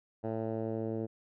10% pulse tone with low-pass filter sweep, 111.6 Hz, A2, 25 cents sharp, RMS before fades -35 dBFS, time 0.23-1.07 s, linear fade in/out 20 ms, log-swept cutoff 730 to 430 Hz, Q 1.4, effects none

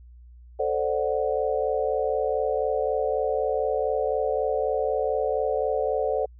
sine chord, D dominant seventh, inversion second, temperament equal, 440 / 523.3 / 587.3 / 740 Hz, A4 / C5 / D5 / F#5, 0 / 0 / 0 / 0 cents, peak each -27 / -27 / -28 / -30 dBFS, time 0.59-6.26 s, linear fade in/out 10 ms, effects added 60 Hz sine -45 dBFS peak until 6.39 s

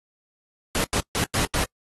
pink noise bursts at uneven times, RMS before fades -24 dBFS, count 5, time 0.75-0.84 / 0.93-1 / 1.15-1.24 / 1.34-1.45 / 1.54-1.64 s, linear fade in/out 0 ms, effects noise-tail reverb RT60 0.1 s tail -26 dB re dry + AAC 32 kbps

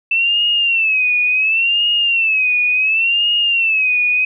sine tone with vibrato, 2651 Hz, E7, 9 cents sharp, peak -12 dBFS, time 0.11-4.25 s, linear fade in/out 5 ms, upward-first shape sine, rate 0.7 Hz, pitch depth 130 cents each way, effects none

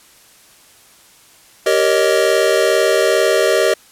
square chord, Eb dominant seventh, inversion first, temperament just, 388.9 / 466.7 / 560 / 622.3 Hz, G4 / Bb4 / Db5 / Eb5, -14 / +2 / +18 / 0 cents, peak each -18 / -18 / -20 / -17 dBFS, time 1.66-3.74 s, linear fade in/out 5 ms, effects white hiss -47 dBFS RMS until 3.91 s + low-pass 12000 Hz 12 dB/octave

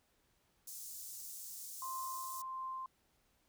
pink high-pass noise, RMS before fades -48 dBFS, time 0.67-2.42 s, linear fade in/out 5 ms, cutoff 6100 Hz, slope 24 dB/octave
sine tone with tremolo, 1046.5 Hz, C6, in tune, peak -39 dBFS, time 1.82-2.86 s, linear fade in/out 2 ms, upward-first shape triangle, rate 1.5 Hz, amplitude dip 35%
effects pink hiss -75 dBFS RMS until 3.48 s

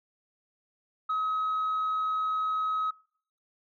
sine tone, 1274 Hz, D#6, 41 cents sharp, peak -24 dBFS, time 1.09-2.91 s, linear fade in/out 10 ms, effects noise-tail reverb RT60 0.6 s tail -26 dB re dry + tanh soft clip ceiling -24 dBFS

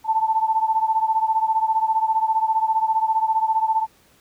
sine beating tone pair, 880 / 895 Hz, A5 / A5, 0 / +29 cents, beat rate 15 Hz, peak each -19 / -22 dBFS, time 0.04-3.87 s, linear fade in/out 50 ms, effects pink hiss -56 dBFS RMS until 4.2 s + high-pass 60 Hz 12 dB/octave

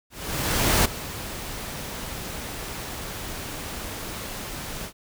pink noise with ADSR envelope, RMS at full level -19 dBFS, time 0.1-4.93 s, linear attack 750 ms, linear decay 10 ms, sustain -15 dB, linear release 83 ms, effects none

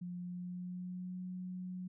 sine tone with pitch glide, 177.4 to 182.7 Hz, F3 to F#3, +27 to -22 cents, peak -40 dBFS, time 0.01-1.88 s, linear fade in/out 10 ms, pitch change +51 cents, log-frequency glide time 0.17-1.21 s, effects none

